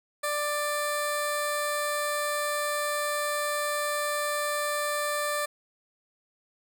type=tone with notch filter; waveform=10% pulse; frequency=590 Hz; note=D5; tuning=8 cents sharp; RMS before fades=-29 dBFS; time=0.23-5.46 s; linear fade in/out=10 ms; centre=2900 Hz; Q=1.2; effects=none

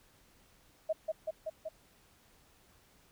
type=tone with echo; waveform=sine; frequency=634 Hz; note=D#5; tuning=32 cents sharp; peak=-28 dBFS; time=0.89-0.93 s; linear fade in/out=10 ms; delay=190 ms; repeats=4; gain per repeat=-2 dB; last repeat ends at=1.69 s; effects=pink hiss -65 dBFS RMS until 3.11 s

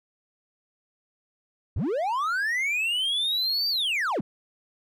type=linear two-way sweep; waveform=triangle; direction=up then down; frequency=55 to 4694 to 125.2 Hz; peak=-22 dBFS; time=1.76-4.21 s; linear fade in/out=5 ms; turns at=3.69 s; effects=none

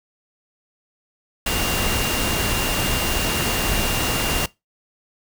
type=tone in noise; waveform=sine; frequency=2794 Hz; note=F7; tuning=in tune; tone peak=-28 dBFS; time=1.46-4.46 s; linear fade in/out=5 ms; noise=pink; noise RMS=-22 dBFS; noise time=1.46-4.46 s; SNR=-9 dB; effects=noise-tail reverb RT60 0.2 s tail -21 dB re dry

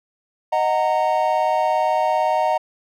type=chord; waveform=triangle; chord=D# minor; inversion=none; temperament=equal with one note detuned; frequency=622.3 / 740 / 923.8 Hz; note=D#5 / F#5 / A#5; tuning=0 / 0 / -16 cents; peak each=-19 dBFS; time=0.52-2.58 s; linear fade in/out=10 ms; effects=none

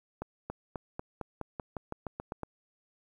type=accelerating click train; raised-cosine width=1 ms; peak=-22 dBFS; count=13; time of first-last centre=0.22-2.433 s; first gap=280 ms; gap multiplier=0.92; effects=10-bit

